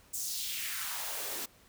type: noise with high-pass filter sweep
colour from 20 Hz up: white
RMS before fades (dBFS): -37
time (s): 0.13-1.46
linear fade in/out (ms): 10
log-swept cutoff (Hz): 7800 to 260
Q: 2.1
effects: pink hiss -61 dBFS RMS until 1.68 s